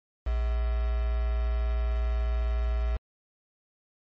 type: tone with quantisation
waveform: sine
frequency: 58.27 Hz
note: A#1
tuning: in tune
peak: -24 dBFS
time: 0.26-2.97 s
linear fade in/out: 10 ms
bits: 6
effects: low-pass 3000 Hz 12 dB/octave + MP3 32 kbps